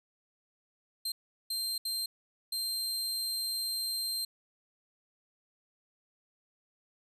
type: tone bursts at uneven times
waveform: sawtooth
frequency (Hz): 4159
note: C8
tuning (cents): -11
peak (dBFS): -29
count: 4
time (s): 1.05-1.12 / 1.5-1.78 / 1.85-2.06 / 2.52-4.25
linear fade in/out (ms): 5
effects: resampled to 32000 Hz